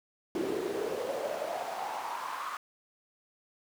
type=noise with high-pass filter sweep; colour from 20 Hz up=brown; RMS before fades=-35 dBFS; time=0.35-2.57 s; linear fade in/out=2 ms; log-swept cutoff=330 to 1200 Hz; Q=5.5; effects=none